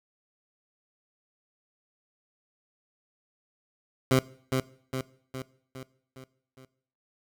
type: tone with echo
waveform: 15% pulse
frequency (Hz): 130.81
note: C3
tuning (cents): 0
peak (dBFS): -13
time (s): 4.11-4.19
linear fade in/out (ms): 2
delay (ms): 410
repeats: 6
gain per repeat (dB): -5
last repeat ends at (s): 6.65
effects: noise-tail reverb RT60 0.6 s tail -20 dB re dry